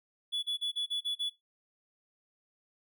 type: tone bursts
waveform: triangle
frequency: 3420 Hz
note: A7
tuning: 50 cents flat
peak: -29 dBFS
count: 7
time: 0.32-1.3 s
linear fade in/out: 20 ms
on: 110 ms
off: 35 ms
effects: noise-tail reverb RT60 0.2 s tail -20 dB re dry